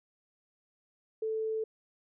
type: tone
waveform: sine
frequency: 440 Hz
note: A4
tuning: in tune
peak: -30 dBFS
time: 1.22-1.64 s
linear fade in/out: 5 ms
effects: none